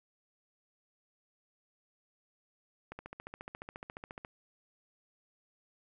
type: click train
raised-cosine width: 0.5 ms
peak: -28 dBFS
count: 20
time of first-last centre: 2.92-4.249 s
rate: 14.3 Hz
effects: none